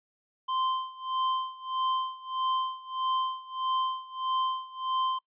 square tone with tremolo, 1040 Hz, C6, 11 cents flat, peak -26 dBFS, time 0.48-5.19 s, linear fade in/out 10 ms, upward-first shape sine, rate 1.6 Hz, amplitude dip 90%, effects noise-tail reverb RT60 0.1 s tail -22 dB re dry + resampled to 8000 Hz

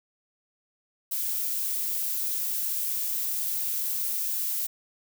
violet noise, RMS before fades -29 dBFS, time 1.11-4.67 s, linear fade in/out 10 ms, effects none

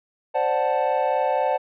triangle chord, D dominant seventh, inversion third, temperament equal, 523.3 / 587.3 / 740 / 880 Hz, C5 / D5 / F#5 / A5, 0 / 0 / 0 / 0 cents, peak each -23 dBFS, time 0.34-1.58 s, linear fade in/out 20 ms, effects resampled to 8000 Hz

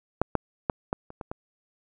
clicks, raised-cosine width 1 ms, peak -7 / -8 / -9 / -12 / -28 / -21 / -19 dBFS, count 7, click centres 0.216 / 0.353 / 0.698 / 0.929 / 1.104 / 1.212 / 1.315 s, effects none

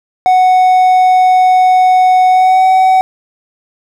triangle tone with pitch glide, 740 to 752.9 Hz, F#5 to F#5, 0 to +30 cents, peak -3 dBFS, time 0.26-3.01 s, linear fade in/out 0 ms, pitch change +30 cents, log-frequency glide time 2.29-2.65 s, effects none

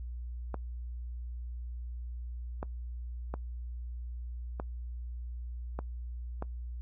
clicks, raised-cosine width 1 ms, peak -22 dBFS, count 6, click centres 0.543 / 2.629 / 3.34 / 4.599 / 5.79 / 6.424 s, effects noise-tail reverb RT60 0.1 s tail -23 dB re dry + added 60 Hz sine -37 dBFS peak until 6.81 s

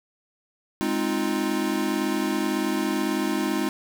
square chord, F minor seventh, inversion first, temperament equal, 207.7 / 261.6 / 311.1 / 349.2 Hz, Ab3 / C4 / Eb4 / F4, 0 / 0 / 0 / 0 cents, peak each -30 / -30 / -28 / -30 dBFS, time 0.81-3.69 s, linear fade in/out 0 ms, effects none

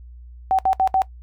sine tone bursts, 763 Hz, G5, 47 cents flat, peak -14 dBFS, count 4, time 0.51-1.019 s, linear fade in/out 0 ms, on 77 ms, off 67 ms, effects noise-tail reverb RT60 0.1 s tail -19 dB re dry + added 60 Hz sine -38 dBFS peak until 1.22 s

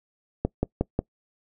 click train, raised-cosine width 2 ms, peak -9 dBFS, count 4, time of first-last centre 0.45-0.991 s, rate 5.55 Hz, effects noise-tail reverb RT60 0.1 s tail -23 dB re dry

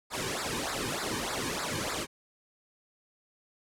pink noise with flanger, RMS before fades -33 dBFS, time 0.1-2.07 s, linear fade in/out 50 ms, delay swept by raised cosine 0.32 to 1.52 ms, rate 3.3 Hz, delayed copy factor -0.9, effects low-pass 10000 Hz 12 dB/octave

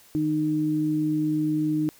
sine tone pair together, 154.79 / 307 Hz, D#3 / D#4, -9 / -23 cents, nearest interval octave, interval 1186 cents, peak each -29 / -22 dBFS, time 0.15-1.89 s, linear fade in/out 0 ms, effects white hiss -54 dBFS RMS until 1.99 s

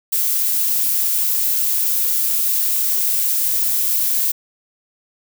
violet noise, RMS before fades -18 dBFS, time 0.12-4.32 s, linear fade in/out 10 ms, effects none

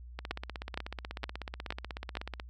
two click trains, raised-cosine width 0.3 ms, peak -17 / -22 dBFS, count 5 / 37, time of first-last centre 0.31-2.17 / 0.19-2.399 s, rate 2.15 / 16.3 Hz, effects added 60 Hz sine -45 dBFS peak until 2.49 s

